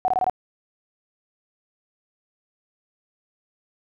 sine tone bursts, 743 Hz, F#5, 7 cents sharp, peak -17 dBFS, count 5, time 0.05-0.297 s, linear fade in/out 0 ms, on 31 ms, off 23 ms, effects none

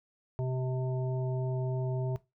harmonic tone, 128.8 Hz, C3, 27 cents flat, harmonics 1 / 3 / 5 / 7, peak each -30 / -38 / -41 / -46 dBFS, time 0.39-2.16 s, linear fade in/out 0 ms, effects noise-tail reverb RT60 0.2 s tail -17 dB re dry

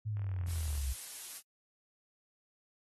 sine linear sweep, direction down, 109.4 to 63.1 Hz, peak -33 dBFS, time 0.05-0.94 s, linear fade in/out 20 ms
click train, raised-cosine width 0.5 ms, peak -39 dBFS, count 26, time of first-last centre 0.17-0.777 s, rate 41.2 Hz
blue noise, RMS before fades -43 dBFS, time 0.46-1.42 s, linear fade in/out 50 ms
effects AAC 32 kbps

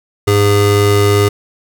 square tone pair together, 102.1 / 408.4 Hz, G#2 / G#4, -29 / -29 cents, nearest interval 2 octaves, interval 2400 cents, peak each -12 dBFS, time 0.27-1.29 s, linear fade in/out 10 ms, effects none

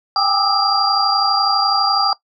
sine tone cluster, 790 / 822 / 1194 / 1298 / 4766 Hz, G5 / G#5 / D6 / E6 / D8, +13 / -18 / +28 / -27 / +25 cents, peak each -19 / -23 / -21 / -21 / -18 dBFS, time 0.16-2.13 s, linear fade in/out 2 ms, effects noise-tail reverb RT60 0.1 s tail -19 dB re dry

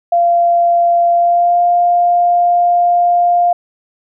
sine tone with pitch glide, 690 to 701.3 Hz, F5 to F5, -21 to +7 cents, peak -8 dBFS, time 0.12-3.53 s, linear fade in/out 5 ms, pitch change +28 cents, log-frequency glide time 1.13-1.61 s, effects none

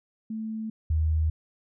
sine tone pair in turn, 220 / 78.75 Hz, A3 / D#2, 0 / +21 cents, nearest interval octave + tritone, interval 1779 cents, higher first, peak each -30 / -21 dBFS, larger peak second, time 0.3-0.7 / 0.9-1.3 s, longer neither, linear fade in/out 5 ms, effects none

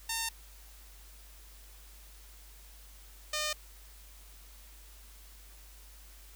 5% pulse tone pair in turn, 909 / 607.8 Hz, A#5 / D#5, -44 / -41 cents, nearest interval perfect fifth, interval 697 cents, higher first, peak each -20 dBFS, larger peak neither, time 0.09-0.29 / 3.33-3.53 s, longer neither, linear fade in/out 5 ms, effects added 50 Hz sine -52 dBFS peak until 6.35 s + white hiss -57 dBFS RMS until 6.35 s

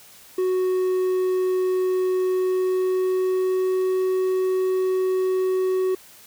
triangle tone with pitch glide, 370 to 373.4 Hz, F#4 to F#4, 0 to +16 cents, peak -17 dBFS, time 0.38-5.95 s, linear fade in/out 5 ms, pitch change +16 cents, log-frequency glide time 2.23-4.02 s, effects white hiss -48 dBFS RMS until 6.26 s

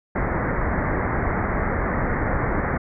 pink low-pass noise, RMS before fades -23 dBFS, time 0.15-2.78 s, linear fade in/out 10 ms, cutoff 2100 Hz, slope 96 dB/octave, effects none

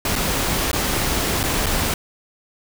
pink noise with dropouts, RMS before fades -21 dBFS, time 0.05-1.94 s, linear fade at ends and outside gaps 2 ms, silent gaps 0.156-0.16 / 0.715-0.73 / 1.431-1.437 / 1.66-1.665 s, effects none

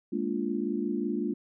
sine chord, Bb dominant seventh, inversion third, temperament equal with one note detuned, 207.7 / 233.1 / 291 / 349.2 Hz, Ab3 / Bb3 / D4 / F4, 0 / 0 / -16 / 0 cents, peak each -33 dBFS, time 0.12-1.34 s, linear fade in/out 10 ms, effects none

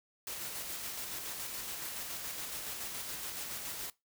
white noise with tremolo, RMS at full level -40 dBFS, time 0.27-3.9 s, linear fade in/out 2 ms, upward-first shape square, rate 7.1 Hz, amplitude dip 25%, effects noise-tail reverb RT60 0.2 s tail -20 dB re dry

